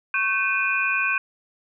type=tone cluster; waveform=sine; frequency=1102 / 1539 / 2449 / 2641 Hz; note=C#6 / G6 / D#7 / E7; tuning=-11 / -32 / -28 / +3 cents; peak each=-29 / -24 / -23 / -31 dBFS; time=0.14-1.18 s; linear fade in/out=2 ms; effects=none